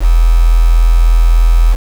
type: tone with quantisation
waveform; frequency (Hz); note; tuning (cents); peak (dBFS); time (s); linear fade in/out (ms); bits
sine; 41.72; E1; +22; -4; 0-1.77; 50; 4
effects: none